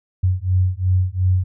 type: beating tone pair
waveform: sine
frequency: 90.9 / 93.7 Hz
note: F#2 / F#2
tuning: -30 / +22 cents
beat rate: 2.8 Hz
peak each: -18 dBFS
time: 0.23-1.44 s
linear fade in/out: 10 ms
effects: none